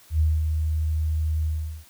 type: tone with ADSR envelope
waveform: sine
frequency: 78.1 Hz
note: D#2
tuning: 7 cents sharp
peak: -16 dBFS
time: 0.1-1.85 s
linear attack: 98 ms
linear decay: 220 ms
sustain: -5 dB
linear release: 400 ms
effects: white hiss -53 dBFS RMS until 1.89 s